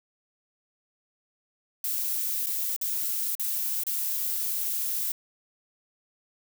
violet noise with dropouts, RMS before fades -29 dBFS, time 1.84-5.12 s, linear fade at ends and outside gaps 2 ms, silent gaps 2.461-2.467 / 2.764-2.813 / 3.352-3.396 / 3.836-3.867 s, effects none

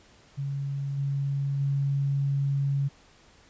sine tone with level steps, 139.3 Hz, C#3, 9 cents sharp, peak -28 / -25 / -23 dBFS, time 0.37-2.89 s, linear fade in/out 20 ms, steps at 0.97 / 1.59 s, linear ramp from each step 20 ms, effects pink hiss -57 dBFS RMS until 3.49 s + resampled to 16000 Hz

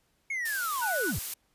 triangle linear sweep, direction down, 2217 to 55 Hz, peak -28 dBFS, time 0.3-1.19 s, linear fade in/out 5 ms
blue noise, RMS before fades -34 dBFS, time 0.45-1.34 s, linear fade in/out 5 ms
sine tone, 1479 Hz, F#6, 1 cent flat, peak -29 dBFS, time 0.81-1.12 s, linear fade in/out 20 ms
effects pink hiss -71 dBFS RMS until 1.54 s + resampled to 32000 Hz

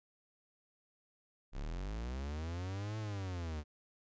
45% pulse linear two-way sweep, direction up then down, 30.87 to 110 to 72.7 Hz, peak -38 dBFS, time 1.52-3.64 s, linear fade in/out 50 ms, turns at 2.98 s, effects resampled to 16000 Hz

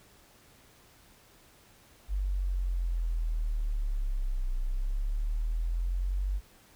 sine linear two-way sweep, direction down then up, 49 to 30.68 to 49 Hz, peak -27 dBFS, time 2.08-6.41 s, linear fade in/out 50 ms, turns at 4.56 s, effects pink hiss -59 dBFS RMS until 6.75 s

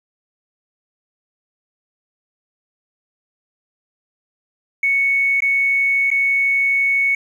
triangle tone with dropouts, 2217 Hz, C#7, in tune, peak -10 dBFS, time 4.83-7.15 s, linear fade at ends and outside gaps 5 ms, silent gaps 5.405-5.421 / 6.104-6.113 s, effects tanh soft clip ceiling -12 dBFS

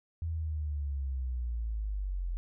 sine linear sweep, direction down, 83.3 to 42.05 Hz, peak -31 dBFS, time 0.22-2.37 s, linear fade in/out 0 ms, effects none

